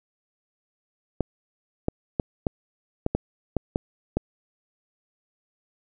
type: clicks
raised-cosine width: 2 ms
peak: -9 dBFS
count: 9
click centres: 1.207 / 1.884 / 2.198 / 2.468 / 3.064 / 3.15 / 3.567 / 3.759 / 4.17 s
effects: none